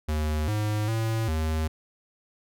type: tone with pitch steps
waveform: square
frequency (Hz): 76.6 / 106 / 112.3 / 78.9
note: D#2 / G#2 / A2 / D#2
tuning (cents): -27 / +36 / +36 / +25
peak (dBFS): -25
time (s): 0.08-1.68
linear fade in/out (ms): 10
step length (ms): 400
effects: none